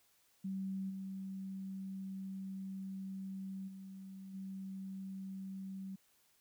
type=tone with level steps; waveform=sine; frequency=192 Hz; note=G3; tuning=36 cents flat; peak=-37 / -41 / -47 / -42 dBFS; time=0.44-5.96 s; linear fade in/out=10 ms; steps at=0.89 / 3.67 / 4.33 s; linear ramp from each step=20 ms; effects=white hiss -72 dBFS RMS until 6.4 s